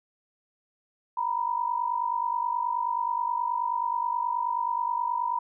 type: tone pair together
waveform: sine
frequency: 938.4 / 987.8 Hz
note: A#5 / B5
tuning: +11 / 0 cents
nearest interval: minor second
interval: 89 cents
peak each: -28 dBFS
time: 1.17-5.39 s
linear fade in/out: 5 ms
effects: none